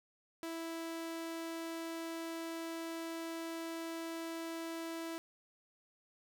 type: tone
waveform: sawtooth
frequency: 329.6 Hz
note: E4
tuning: in tune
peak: -36 dBFS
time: 0.43-5.18 s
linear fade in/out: 0 ms
effects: none